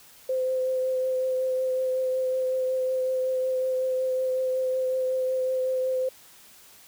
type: tone with vibrato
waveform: sine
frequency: 516 Hz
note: C5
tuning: 24 cents flat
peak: -23 dBFS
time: 0.29-6.09 s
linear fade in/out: 5 ms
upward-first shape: triangle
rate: 5.4 Hz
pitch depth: 16 cents each way
effects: white hiss -52 dBFS RMS until 6.87 s